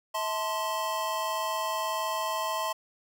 square chord, A minor, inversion second, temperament equal with one note detuned, 644.2 / 880 / 1046.5 Hz, E5 / A5 / C6, -40 / 0 / 0 cents, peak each -35 / -35 / -32 dBFS, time 0.14-2.73 s, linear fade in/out 10 ms, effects none

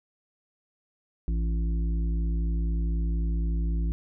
harmonic tone with a mistuned harmonic, 55.4 Hz, A1, 13 cents sharp, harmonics 1 / 3 / 5 / 6, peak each -24 / -34 / -42 / -45 dBFS, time 1.28-3.92 s, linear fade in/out 0 ms, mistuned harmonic 6, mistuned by +44 cents, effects none

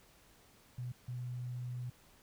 sine tone bursts at uneven times, 123.7 Hz, B2, 3 cents sharp, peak -38 dBFS, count 2, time 0.78-0.92 / 1.08-1.9 s, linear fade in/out 5 ms, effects pink hiss -64 dBFS RMS until 2.22 s

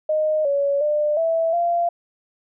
sine tone with pitch steps, 618 / 563 / 598 / 657 / 689 Hz, D#5 / C#5 / D5 / E5 / F5, -12 / +27 / +31 / -6 / -24 cents, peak -17 dBFS, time 0.09-1.89 s, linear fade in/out 5 ms, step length 360 ms, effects none

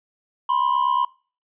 triangle tone pair together, 982.5 / 1051 Hz, B5 / C6, -9 / +7 cents, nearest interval minor second, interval 116 cents, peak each -19 dBFS, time 0.49-1.05 s, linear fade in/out 5 ms, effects noise-tail reverb RT60 0.4 s tail -23 dB re dry + resampled to 8000 Hz

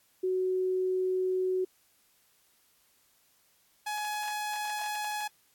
sine / sawtooth tone pair in turn, 371.5 / 841.7 Hz, F#4 / G#5, +7 / +23 cents, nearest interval octave + major second, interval 1416 cents, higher second, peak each -26 / -28 dBFS, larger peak first, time 0.23-1.65 / 3.86-5.28 s, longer neither, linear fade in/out 10 ms, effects white hiss -67 dBFS RMS until 5.54 s + AAC 64 kbps

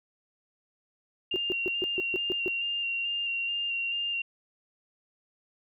sine tone with vibrato, 2780 Hz, F7, 9 cents flat, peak -28 dBFS, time 1.31-4.22 s, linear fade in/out 5 ms, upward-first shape square, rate 2.3 Hz, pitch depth 15 cents each way
sine tone bursts, 368.8 Hz, F#4, 6 cents flat, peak -27 dBFS, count 8, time 1.34-2.48 s, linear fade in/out 0 ms, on 20 ms, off 140 ms
effects none

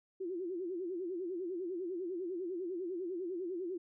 sine tone with vibrato, 358.6 Hz, F4, 46 cents sharp, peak -36 dBFS, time 0.2-3.78 s, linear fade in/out 10 ms, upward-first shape sine, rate 10 Hz, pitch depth 130 cents each way, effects none

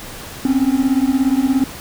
triangle beating tone pair, 257.9 / 274.9 Hz, C4 / C#4, -25 / -14 cents, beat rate 17 Hz, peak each -14 dBFS, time 0.45-1.64 s, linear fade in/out 2 ms, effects pink hiss -33 dBFS RMS until 1.8 s

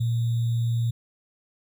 sine tone with sample-and-hold, 116.54 Hz, A#2, in tune, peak -21 dBFS, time 0-0.91 s, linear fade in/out 10 ms, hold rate 3675 Hz, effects none

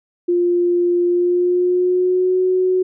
sine tone with pitch glide, 350.7 to 369.6 Hz, F4 to F#4, +7 to -2 cents, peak -13 dBFS, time 0.28-2.83 s, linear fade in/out 10 ms, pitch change +91 cents, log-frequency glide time 1.06-2.39 s, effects none

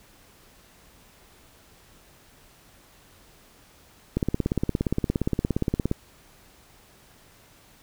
click train, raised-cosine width 3 ms, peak -10 dBFS, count 31, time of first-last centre 4.17-5.914 s, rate 17.2 Hz, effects pink hiss -55 dBFS RMS until 7.82 s

